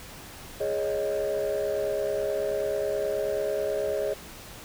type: chord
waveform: sine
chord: Ab suspended fourth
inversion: none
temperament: just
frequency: 415.3 / 553.7 / 623 Hz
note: Ab4 / Db5 / Eb5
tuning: 0 / -2 / +2 cents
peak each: -28 dBFS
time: 0.6-4.14 s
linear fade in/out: 10 ms
effects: tanh soft clip ceiling -21 dBFS + pink hiss -44 dBFS RMS until 4.64 s